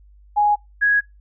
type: tone pair in turn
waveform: sine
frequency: 830.6 / 1661.2 Hz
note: G#5 / G#6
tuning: 0 / 0 cents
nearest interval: octave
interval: 1200 cents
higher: second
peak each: -13 dBFS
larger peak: neither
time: 0.36-0.56 / 0.81-1.01 s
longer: neither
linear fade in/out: 20 ms
effects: noise-tail reverb RT60 0.2 s tail -23 dB re dry + added 50 Hz sine -46 dBFS peak until 1.2 s